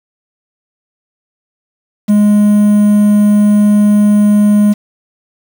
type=tone with quantisation; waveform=triangle; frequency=207.7 Hz; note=G#3; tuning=in tune; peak=-3 dBFS; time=2.08-4.74 s; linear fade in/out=20 ms; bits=5; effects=none